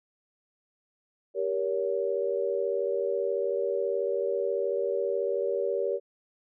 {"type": "chord", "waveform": "sine", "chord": "G diminished", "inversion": "none", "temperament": "just", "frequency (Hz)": [392, 470.4, 564.5], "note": ["G4", "Bb4", "Db5"], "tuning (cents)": [0, 16, 31], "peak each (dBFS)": -30, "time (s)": [1.34, 6], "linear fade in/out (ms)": 50, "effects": []}